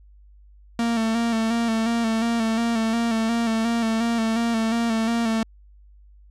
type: tone with vibrato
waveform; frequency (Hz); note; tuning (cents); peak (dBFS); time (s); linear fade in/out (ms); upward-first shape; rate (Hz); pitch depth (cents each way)
45% pulse; 228.1; A#3; -37; -20; 0.79-5.43; 2; square; 2.8; 35
effects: added 50 Hz sine -47 dBFS peak until 6.3 s + low-pass 8000 Hz 12 dB/octave